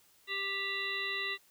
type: harmonic tone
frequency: 393.8 Hz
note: G4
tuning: 8 cents sharp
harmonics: 1 / 3 / 5 / 7 / 9 / 10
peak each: -45 / -44 / -36 / -39 / -45 / -40 dBFS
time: 0.27-1.38 s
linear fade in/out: 50 ms
effects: white hiss -65 dBFS RMS until 1.5 s